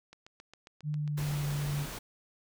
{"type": "click train", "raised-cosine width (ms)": 0.2, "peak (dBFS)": -33, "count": 8, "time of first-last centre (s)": [0.13, 1.077], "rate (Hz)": 7.39}
{"type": "tone with pitch glide", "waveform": "sine", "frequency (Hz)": [150.1, 144.57], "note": ["D3", "D3"], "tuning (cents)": [38, -27], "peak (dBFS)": -30, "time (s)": [0.83, 1.87], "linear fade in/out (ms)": 50, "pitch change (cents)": -65, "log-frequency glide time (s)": [0.94, 1.46]}
{"type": "noise", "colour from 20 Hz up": "pink", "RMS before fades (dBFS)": -41, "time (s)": [1.17, 1.99], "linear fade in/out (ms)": 10}
{"effects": []}